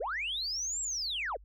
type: linear two-way sweep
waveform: sine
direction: up then down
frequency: 373.1 to 7680 to 373.1 Hz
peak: -31 dBFS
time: 0-1.37 s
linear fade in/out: 10 ms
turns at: 0.81 s
effects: tanh soft clip ceiling -27 dBFS + added 50 Hz sine -52 dBFS peak until 1.44 s